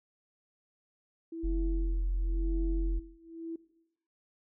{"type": "tone with tremolo", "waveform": "sine", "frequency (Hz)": 329.6, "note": "E4", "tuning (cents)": 0, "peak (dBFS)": -33, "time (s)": [1.32, 3.56], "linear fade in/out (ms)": 5, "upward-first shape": "sine", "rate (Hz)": 0.95, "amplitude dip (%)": 95}
{"type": "tone", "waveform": "sine", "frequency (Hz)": 43.75, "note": "F1", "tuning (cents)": 4, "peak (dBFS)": -27, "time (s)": [1.43, 3], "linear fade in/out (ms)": 20}
{"effects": ["noise-tail reverb RT60 0.9 s tail -20 dB re dry", "tanh soft clip ceiling -20 dBFS"]}